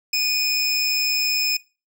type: tone pair together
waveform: square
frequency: 2467 / 5227 Hz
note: D#7 / E8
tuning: -15 / -16 cents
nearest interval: octave + minor second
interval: 1299 cents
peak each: -22 dBFS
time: 0.13-1.57 s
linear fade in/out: 5 ms
effects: noise-tail reverb RT60 0.3 s tail -21 dB re dry